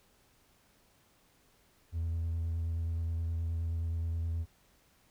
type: tone with vibrato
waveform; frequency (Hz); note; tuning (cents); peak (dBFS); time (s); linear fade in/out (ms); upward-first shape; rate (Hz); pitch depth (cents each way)
triangle; 82.9; E2; +10; -28; 1.92-4.46; 50; sine; 9.5; 17
effects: tanh soft clip ceiling -26 dBFS + pink hiss -67 dBFS RMS until 5.1 s